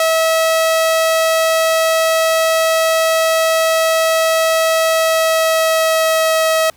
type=tone with pitch glide; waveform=sawtooth; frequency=647 to 641.8 Hz; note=E5 to E5; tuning=-32 to -46 cents; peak=-8 dBFS; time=0-6.7 s; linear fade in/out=2 ms; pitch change=-14 cents; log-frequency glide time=4.89-6.45 s; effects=pink hiss -51 dBFS RMS until 6.76 s